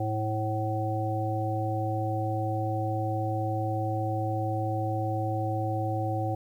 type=harmonic tone with a mistuned harmonic; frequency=108.3 Hz; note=A2; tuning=27 cents flat; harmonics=1 / 3 / 5 / 7; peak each=-29 / -34 / -35 / -32 dBFS; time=0-6.35 s; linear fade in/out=5 ms; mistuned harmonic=3; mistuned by=+16 cents; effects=10-bit